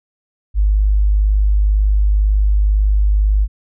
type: tone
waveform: sine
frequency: 51 Hz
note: G#1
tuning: 31 cents flat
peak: -10 dBFS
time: 0.54-3.48 s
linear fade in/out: 50 ms
effects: none

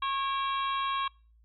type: harmonic tone with a mistuned harmonic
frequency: 546 Hz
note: C#5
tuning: 26 cents flat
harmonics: 2 / 3 / 4 / 5 / 6 / 7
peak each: -29 / -42 / -42 / -42 / -39 / -43 dBFS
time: 0.02-1.08 s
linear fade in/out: 5 ms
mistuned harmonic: 4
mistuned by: +110 cents
effects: noise-tail reverb RT60 0.4 s tail -26 dB re dry + added 56 Hz sine -58 dBFS peak until 1.44 s

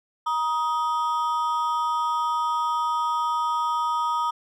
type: ring-modulated tone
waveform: triangle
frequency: 1100 Hz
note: C#6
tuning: 14 cents flat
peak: -17 dBFS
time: 0.26-4.31 s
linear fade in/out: 10 ms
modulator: 151 Hz
effects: none

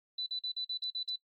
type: tone bursts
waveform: sine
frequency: 3988 Hz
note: B7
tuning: 16 cents sharp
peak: -34 dBFS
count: 8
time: 0.18-1.159 s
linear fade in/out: 5 ms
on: 83 ms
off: 45 ms
effects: noise-tail reverb RT60 0.1 s tail -19 dB re dry + AAC 48 kbps

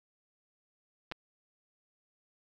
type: clicks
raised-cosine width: 0.3 ms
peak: -23 / -22 dBFS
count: 2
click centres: 1.115 / 1.121 s
effects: 9-bit

